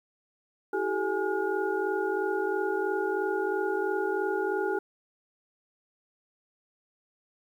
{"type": "tone cluster", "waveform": "sine", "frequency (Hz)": [329.7, 385.9, 428.9, 834, 1431], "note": ["E4", "G4", "A4", "G#5", "F6"], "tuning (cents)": [0, -27, -44, 7, 42], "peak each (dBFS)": [-36, -29, -32, -34, -35], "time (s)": [0.73, 4.79], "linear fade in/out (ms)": 5, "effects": ["10-bit"]}